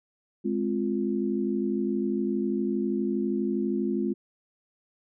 sine chord, F minor, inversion first, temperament just, 209.5 / 261.9 / 349.2 Hz, Ab3 / C4 / F4, +15 / +2 / 0 cents, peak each -28 / -30 / -29 dBFS, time 0.44-4.14 s, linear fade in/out 20 ms, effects none

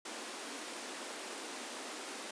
pink high-pass noise, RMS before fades -44 dBFS, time 0.05-2.31 s, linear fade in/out 5 ms, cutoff 240 Hz, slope 48 dB/octave, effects resampled to 22050 Hz

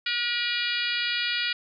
harmonic tone, 480.1 Hz, B4, 49 cents flat, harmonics 3 / 4 / 5 / 6 / 7 / 8 / 9 / 10, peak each -32 / -33 / -31 / -32 / -34 / -34 / -36 / -36 dBFS, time 0.06-1.53 s, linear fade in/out 5 ms, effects none

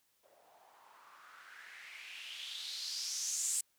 violet noise with low-pass filter sweep, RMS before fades -43 dBFS, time 0.23-3.61 s, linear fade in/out 5 ms, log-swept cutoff 570 to 8200 Hz, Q 4.4, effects white hiss -75 dBFS RMS until 3.78 s

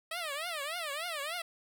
10% pulse tone with vibrato, 630 Hz, D#5, 21 cents sharp, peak -27 dBFS, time 0.11-1.42 s, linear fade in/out 5 ms, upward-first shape triangle, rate 3.4 Hz, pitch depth 250 cents each way, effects none

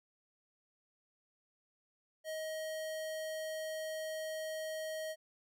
square tone, 630 Hz, D#5, 21 cents sharp, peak -39 dBFS, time 2.24-5.16 s, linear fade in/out 50 ms, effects none

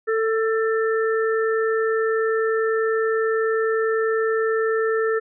harmonic tone, 444.8 Hz, A4, 19 cents sharp, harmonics 1 / 3 / 4, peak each -19 / -28 / -28 dBFS, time 0.07-5.2 s, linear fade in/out 20 ms, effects none

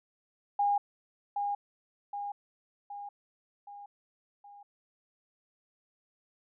sine tone with echo, 813 Hz, G#5, 37 cents flat, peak -24 dBFS, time 0.59-0.78 s, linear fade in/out 5 ms, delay 770 ms, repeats 5, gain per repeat -5 dB, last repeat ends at 4.63 s, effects none

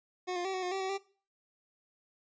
25% pulse tone with pitch steps, 364.4 / 352.9 / 383.4 / 372.3 / 360.3 / 386.4 / 379.5 / 392.2 Hz, F#4 / F4 / G4 / F#4 / F#4 / G4 / F#4 / G4, -26 / +18 / -38 / +11 / -46 / -25 / +44 / +1 cents, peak -29 dBFS, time 0.27-0.982 s, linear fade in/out 20 ms, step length 89 ms, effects noise-tail reverb RT60 0.4 s tail -19 dB re dry + resampled to 16000 Hz

